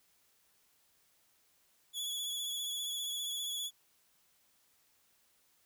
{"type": "tone with vibrato", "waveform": "sawtooth", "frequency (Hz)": 3400, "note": "G#7", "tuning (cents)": 40, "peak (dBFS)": -33, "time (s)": [1.93, 3.71], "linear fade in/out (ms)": 50, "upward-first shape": "sine", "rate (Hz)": 15, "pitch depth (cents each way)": 35, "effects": ["white hiss -71 dBFS RMS until 5.65 s"]}